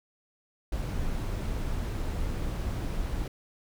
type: noise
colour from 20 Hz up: brown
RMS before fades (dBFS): -31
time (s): 0.72-3.28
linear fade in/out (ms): 5
effects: none